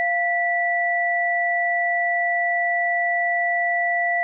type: tone pair together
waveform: sine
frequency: 694 / 1962.9 Hz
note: F5 / B6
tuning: -11 / -11 cents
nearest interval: octave + tritone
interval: 1800 cents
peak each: -22 / -21 dBFS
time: 0-4.23 s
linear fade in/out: 0 ms
effects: none